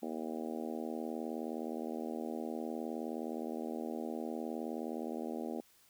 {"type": "harmonic tone", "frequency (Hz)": 79.4, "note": "D#2", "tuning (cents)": 36, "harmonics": [3, 4, 5, 6, 7, 8, 9, 10], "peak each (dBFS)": [-41, -43, -45, -47, -48, -49, -50, -51], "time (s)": [0.02, 5.61], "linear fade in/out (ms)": 10, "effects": ["white hiss -66 dBFS RMS until 5.89 s"]}